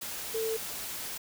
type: tone in noise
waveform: sine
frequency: 445.3 Hz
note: A4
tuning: 21 cents sharp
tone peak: -29 dBFS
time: 0.34-0.57 s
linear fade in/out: 10 ms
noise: white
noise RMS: -38 dBFS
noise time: 0.01-1.18 s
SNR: +6 dB
effects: none